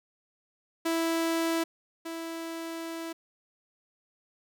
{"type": "tone pair in turn", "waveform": "sawtooth", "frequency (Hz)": [329.6, 329.6], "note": ["E4", "E4"], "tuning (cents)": [0, 0], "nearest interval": "unison", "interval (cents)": 0, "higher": "neither", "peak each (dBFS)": [-22, -31], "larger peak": "first", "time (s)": [[0.85, 1.64], [2.05, 3.13]], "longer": "second", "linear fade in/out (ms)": 10, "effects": []}